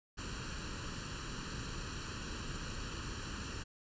pink noise with comb filter, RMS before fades -42 dBFS, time 0.17-3.64 s, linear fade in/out 20 ms, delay 0.7 ms, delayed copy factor +0.75, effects resampled to 16000 Hz

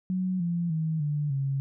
sine tone with pitch steps, 185 / 171.62 / 159.2 / 147.69 / 137 Hz, F#3 / F3 / D#3 / D3 / C#3, 0 / -30 / +40 / +10 / -20 cents, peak -25 dBFS, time 0.1-1.6 s, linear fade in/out 0 ms, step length 300 ms, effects none

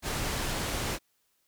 pink low-pass noise, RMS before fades -32 dBFS, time 0.02-0.99 s, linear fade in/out 50 ms, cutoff 11000 Hz, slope 12 dB/octave, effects white hiss -73 dBFS RMS until 1.47 s

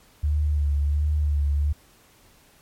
sine tone with vibrato, 73.42 Hz, D2, in tune, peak -19 dBFS, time 0.23-1.73 s, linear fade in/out 10 ms, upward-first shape sine, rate 1.4 Hz, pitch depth 40 cents each way, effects pink hiss -56 dBFS RMS until 2.61 s + MP3 64 kbps

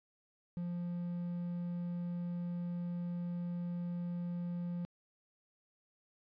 triangle tone with quantisation, 174.61 Hz, F3, in tune, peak -34 dBFS, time 0.57-4.85 s, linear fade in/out 0 ms, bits 10, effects resampled to 11025 Hz

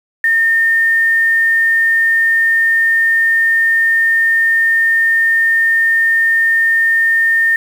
sine tone with quantisation, 1820 Hz, A#6, 42 cents flat, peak -9 dBFS, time 0.24-7.56 s, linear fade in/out 2 ms, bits 6, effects none

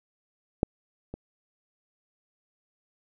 clicks, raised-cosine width 2 ms, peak -8 / -23 dBFS, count 2, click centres 0.631 / 1.14 s, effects none

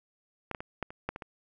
clicks, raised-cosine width 0.5 ms, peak -19 / -20 / -23 / -17 / -29 / -16 / -24 / -25 dBFS, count 8, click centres 0.513 / 0.548 / 0.605 / 0.827 / 0.905 / 1.09 / 1.161 / 1.222 s, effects none

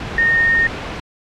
sine tone in noise, 1842 Hz, A#6, 21 cents flat, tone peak -11 dBFS, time 0.18-0.67 s, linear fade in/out 2 ms, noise pink, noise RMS -26 dBFS, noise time 0-1 s, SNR +12 dB, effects low-pass 3000 Hz 12 dB/octave + AAC 64 kbps

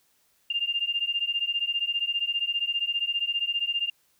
sine beating tone pair, 2794 / 2809 Hz, F7 / F7, 0 / +9 cents, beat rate 15 Hz, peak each -28 dBFS, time 0.5-3.9 s, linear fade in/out 5 ms, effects white hiss -67 dBFS RMS until 4.19 s

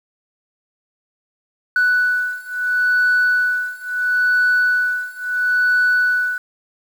sine beating tone pair, 1484 / 1484.74 Hz, F#6 / F#6, +5 / +6 cents, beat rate 0.74 Hz, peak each -17 / -16 dBFS, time 1.76-6.38 s, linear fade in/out 2 ms, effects tanh soft clip ceiling -10 dBFS + 7-bit

